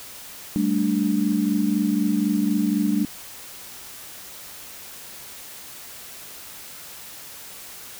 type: chord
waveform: sine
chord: G suspended second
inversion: none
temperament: equal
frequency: 196 / 220 / 293.7 Hz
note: G3 / A3 / D4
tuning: 0 / 0 / 0 cents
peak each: -23 dBFS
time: 0.56-3.05 s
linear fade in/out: 0 ms
effects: white hiss -40 dBFS RMS until 7.99 s